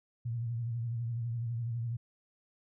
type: tone with vibrato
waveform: sine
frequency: 117.1 Hz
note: A#2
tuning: 8 cents sharp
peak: -32 dBFS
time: 0.25-1.97 s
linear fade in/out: 10 ms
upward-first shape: triangle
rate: 12 Hz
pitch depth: 75 cents each way
effects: none